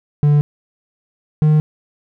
triangle tone pair in turn, 146.83 / 153.03 Hz, D3 / D#3, 0 / -28 cents, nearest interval minor second, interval 72 cents, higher second, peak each -7 / -7 dBFS, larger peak neither, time 0.23-0.41 / 1.42-1.6 s, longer neither, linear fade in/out 0 ms, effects none

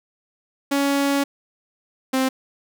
sawtooth tone pair in turn, 280 / 262.3 Hz, C#4 / C4, +18 / +4 cents, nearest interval minor second, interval 114 cents, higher first, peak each -14 dBFS, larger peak neither, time 0.71-1.24 / 2.13-2.29 s, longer first, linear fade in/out 10 ms, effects none

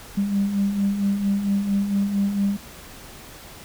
sine beating tone pair, 196 / 200.4 Hz, G3 / G3, 0 / +38 cents, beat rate 4.4 Hz, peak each -27 / -19 dBFS, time 0.17-2.57 s, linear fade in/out 10 ms, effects tanh soft clip ceiling -13 dBFS + pink hiss -42 dBFS RMS until 3.64 s

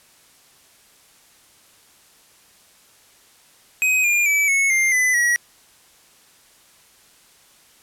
square tone with pitch steps, 2521 / 2409 / 2301 / 2198 / 2100 / 2007 / 1917.2 Hz, D#7 / D7 / D7 / C#7 / C7 / B6 / A#6, +22 / +43 / -36 / -15 / +6 / +27 / +48 cents, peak -16 dBFS, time 3.82-5.36 s, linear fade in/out 0 ms, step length 220 ms, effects white hiss -53 dBFS RMS until 7.82 s + low-pass 12000 Hz 12 dB/octave

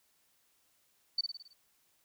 sine tone with echo, 4546 Hz, C#8, 43 cents sharp, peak -27 dBFS, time 1.18-1.21 s, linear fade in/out 5 ms, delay 54 ms, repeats 6, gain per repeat -5 dB, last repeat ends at 1.534 s, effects white hiss -72 dBFS RMS until 2.04 s

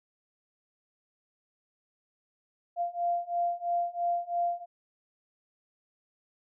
sine beating tone pair, 693 / 696 Hz, F5 / F5, -14 / -6 cents, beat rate 3 Hz, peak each -31 / -30 dBFS, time 2.76-4.66 s, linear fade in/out 50 ms, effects none

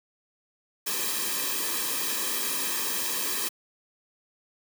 white noise with comb filter, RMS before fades -29 dBFS, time 0.86-3.49 s, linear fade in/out 10 ms, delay 1.4 ms, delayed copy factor -0.85, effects high-pass 200 Hz 12 dB/octave

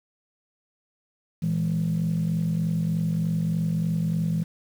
sine tone cluster, 114.4 / 164.7 / 208 Hz, A#2 / E3 / G#3, -32 / -1 / +3 cents, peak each -31 / -22 / -29 dBFS, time 1.42-4.44 s, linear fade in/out 10 ms, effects tanh soft clip ceiling -17 dBFS + 8-bit

